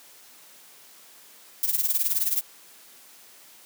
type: noise with tremolo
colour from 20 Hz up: violet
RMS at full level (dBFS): -21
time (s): 1.63-2.41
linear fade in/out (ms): 0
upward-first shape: triangle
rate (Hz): 19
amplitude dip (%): 85
effects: white hiss -51 dBFS RMS until 3.65 s + high-pass 200 Hz 12 dB/octave